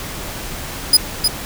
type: tone with echo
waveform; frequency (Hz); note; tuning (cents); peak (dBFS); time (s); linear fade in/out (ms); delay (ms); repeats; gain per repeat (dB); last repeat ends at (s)
sawtooth; 4981; D#8; +1; -3; 0.93-0.97; 5; 310; 1; -6; 1.28
effects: pink hiss -28 dBFS RMS until 1.45 s